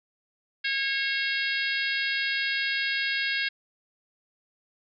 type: harmonic tone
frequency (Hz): 545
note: C#5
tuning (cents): -29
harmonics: 3 / 4 / 5 / 6 / 7 / 8 / 9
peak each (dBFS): -29 / -31 / -33 / -35 / -36 / -37 / -38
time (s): 0.64-3.49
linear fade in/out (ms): 10
effects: none